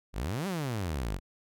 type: exponential two-way sweep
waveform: sawtooth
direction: up then down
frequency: 42.66 to 203.2 to 42.66 Hz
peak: -27 dBFS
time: 0.13-1.2 s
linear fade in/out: 50 ms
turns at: 0.47 s
effects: none